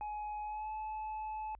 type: tone with pitch glide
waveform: triangle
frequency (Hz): 842 to 863.2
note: G#5 to A5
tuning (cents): +24 to -33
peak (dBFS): -36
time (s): 0.01-1.55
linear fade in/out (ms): 0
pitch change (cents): +43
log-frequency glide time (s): 0.43-0.71
effects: added 50 Hz sine -55 dBFS peak until 1.59 s + resampled to 8000 Hz